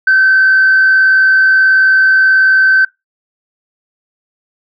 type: tone with frequency modulation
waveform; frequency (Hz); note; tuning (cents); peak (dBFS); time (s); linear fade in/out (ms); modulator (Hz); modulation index
sine; 1540; G6; -31; -4; 0.07-2.85; 5; 58.5; 0.35
effects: noise-tail reverb RT60 0.2 s tail -24 dB re dry + tanh soft clip ceiling -2 dBFS